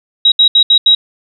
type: tone bursts at uneven times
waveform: sine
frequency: 3834 Hz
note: A#7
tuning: 48 cents sharp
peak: -4 dBFS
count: 5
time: 0.25-0.32 / 0.39-0.48 / 0.55-0.63 / 0.7-0.78 / 0.86-0.95 s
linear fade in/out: 5 ms
effects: none